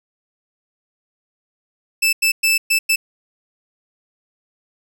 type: tone bursts at uneven times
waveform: sawtooth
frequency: 2637 Hz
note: E7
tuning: in tune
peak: -10 dBFS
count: 5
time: 2.02-2.13 / 2.22-2.32 / 2.43-2.58 / 2.7-2.79 / 2.89-2.96 s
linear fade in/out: 10 ms
effects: none